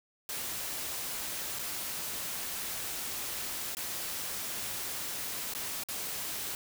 white noise with dropouts, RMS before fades -37 dBFS, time 0.29-6.55 s, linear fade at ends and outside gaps 1 ms, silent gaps 1.588-1.592 / 3.75-3.769 / 5.537-5.549 / 5.836-5.886 s, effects none

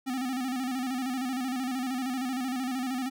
square tone with vibrato, 256.9 Hz, C4, 32 cents flat, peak -30 dBFS, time 0.06-3.1 s, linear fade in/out 20 ms, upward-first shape square, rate 13 Hz, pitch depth 63 cents each way, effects none

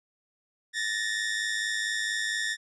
sawtooth tone pair together, 1756 / 1860.4 Hz, A6 / A#6, -4 / -4 cents, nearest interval minor second, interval 100 cents, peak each -27 dBFS, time 0.73-2.57 s, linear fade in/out 50 ms, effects resampled to 22050 Hz

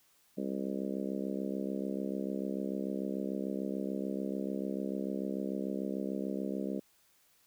harmonic tone, 66.8 Hz, C2, 36 cents sharp, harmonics 3 / 4 / 5 / 6 / 7 / 8 / 9, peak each -37 / -39 / -41 / -43 / -44 / -45 / -46 dBFS, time 0.37-6.8 s, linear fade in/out 10 ms, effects white hiss -68 dBFS RMS until 7.46 s

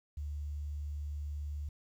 sine tone with quantisation, 73.42 Hz, D2, in tune, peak -36 dBFS, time 0.17-1.69 s, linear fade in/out 5 ms, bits 11, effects none

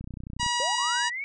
click train, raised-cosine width 5 ms, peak -25 dBFS, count 15, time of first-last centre 0.01-0.463 s, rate 30.9 Hz
harmonic tone, 963 Hz, B5, 44 cents flat, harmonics 1 / 2 / 3 / 4 / 5 / 6 / 7 / 8 / 9, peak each -28 / -32 / -31 / -36 / -34 / -37 / -39 / -40 / -41 dBFS, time 0.39-1.1 s, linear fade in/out 20 ms
sine linear sweep, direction up, 493.9 to 2283 Hz, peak -30 dBFS, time 0.6-1.24 s, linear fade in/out 0 ms
effects none

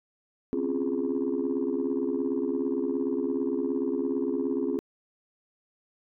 sine chord, Db major seventh, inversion third, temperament just, 259.9 / 277.2 / 346.5 / 415.8 Hz, C4 / Db4 / F4 / Ab4, -11 / 0 / -14 / +2 cents, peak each -30 dBFS, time 0.53-4.79 s, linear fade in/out 0 ms, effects tanh soft clip ceiling -19 dBFS

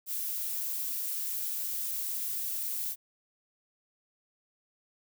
violet noise, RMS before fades -34 dBFS, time 0.06-2.96 s, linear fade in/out 50 ms, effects none

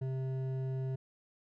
sine tone with hard clipping, 131.6 Hz, C3, 10 cents sharp, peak -35 dBFS, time 0.01-0.96 s, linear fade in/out 10 ms, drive 9 dB, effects none

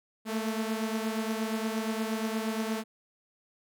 sawtooth beating tone pair, 218.7 / 227.2 Hz, A3 / A#3, -10 / -44 cents, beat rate 8.5 Hz, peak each -27 / -31 dBFS, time 0.25-2.84 s, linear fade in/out 50 ms, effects none

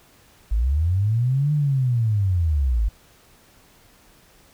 sine linear two-way sweep, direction up then down, 49 to 151.6 to 49 Hz, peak -17 dBFS, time 0.51-2.89 s, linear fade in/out 10 ms, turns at 1.53 s, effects pink hiss -54 dBFS RMS until 4.53 s

